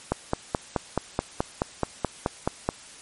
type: click train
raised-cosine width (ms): 1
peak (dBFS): -8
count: 13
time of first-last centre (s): 0.12-2.69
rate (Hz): 4.67
effects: white hiss -46 dBFS RMS until 3.01 s + MP3 48 kbps